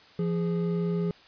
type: tone pair together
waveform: triangle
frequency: 171.3 / 413.1 Hz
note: F3 / G#4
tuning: -33 / -9 cents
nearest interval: octave + minor third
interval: 1524 cents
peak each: -24 / -29 dBFS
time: 0.19-1.11 s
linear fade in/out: 2 ms
effects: white hiss -54 dBFS RMS until 1.27 s + resampled to 11025 Hz